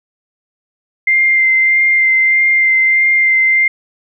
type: tone with vibrato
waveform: sine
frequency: 2093 Hz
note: C7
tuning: in tune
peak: -8 dBFS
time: 1.07-3.68 s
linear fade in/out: 5 ms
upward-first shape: sine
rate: 1.6 Hz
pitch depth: 14 cents each way
effects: none